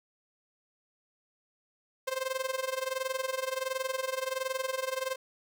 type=tone with amplitude modulation; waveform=sawtooth; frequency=524 Hz; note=C5; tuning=2 cents sharp; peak=-24 dBFS; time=2.07-5.16 s; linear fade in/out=10 ms; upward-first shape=sine; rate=21.4 Hz; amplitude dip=85%; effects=none